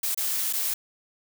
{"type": "noise with dropouts", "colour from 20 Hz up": "blue", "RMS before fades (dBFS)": -27, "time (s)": [0.03, 0.74], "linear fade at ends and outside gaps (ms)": 5, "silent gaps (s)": [[0.147, 0.174], [0.528, 0.534]], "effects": []}